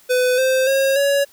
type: tone with pitch steps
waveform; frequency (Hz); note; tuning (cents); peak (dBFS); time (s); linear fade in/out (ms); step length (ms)
square; 502 / 521.2 / 541.1 / 561.9; B4 / C5 / C#5 / C#5; +28 / -7 / -42 / +23; -15; 0.09-1.25; 20; 290
effects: white hiss -51 dBFS RMS until 1.32 s